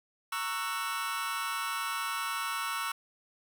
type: chord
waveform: sawtooth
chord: F# dominant seventh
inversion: first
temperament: just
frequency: 925 / 1110 / 1332 / 1480 Hz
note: A#5 / C#6 / E6 / F#6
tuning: -14 / +2 / +18 / 0 cents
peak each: -37 / -32 / -32 / -36 dBFS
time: 0.32-2.92 s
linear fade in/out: 5 ms
effects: none